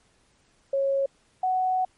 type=tone pair in turn; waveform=sine; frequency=548 / 743.7 Hz; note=C#5 / F#5; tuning=-20 / +9 cents; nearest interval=perfect fourth; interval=529 cents; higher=second; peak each=-21 dBFS; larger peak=neither; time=0.73-1.06 / 1.43-1.85 s; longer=second; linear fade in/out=5 ms; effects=pink hiss -64 dBFS RMS until 1.97 s + MP3 48 kbps